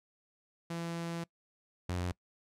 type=tone pair in turn; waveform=sawtooth; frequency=168.4 / 89.21 Hz; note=E3 / F2; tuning=+37 / +37 cents; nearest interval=major seventh; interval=1100 cents; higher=first; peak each=-32 / -29 dBFS; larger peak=second; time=0.7-1.24 / 1.89-2.12 s; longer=first; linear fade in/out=5 ms; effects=noise-tail reverb RT60 0.1 s tail -23 dB re dry + low-pass 10000 Hz 12 dB/octave